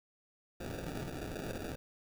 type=noise with sample-and-hold; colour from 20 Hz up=blue; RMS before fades=-41 dBFS; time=0.6-1.76 s; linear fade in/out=10 ms; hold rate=1050 Hz; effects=none